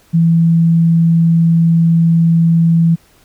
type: tone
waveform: sine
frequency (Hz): 166.1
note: E3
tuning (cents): +13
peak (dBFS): -7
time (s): 0.13-2.96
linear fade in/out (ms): 20
effects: pink hiss -50 dBFS RMS until 3.24 s